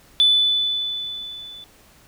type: tone with level ramp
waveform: sine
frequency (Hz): 3489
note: A7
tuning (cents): -15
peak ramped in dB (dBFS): -10 to -37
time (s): 0.2-1.64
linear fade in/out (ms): 0
effects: tanh soft clip ceiling -7 dBFS + pink hiss -52 dBFS RMS until 2.07 s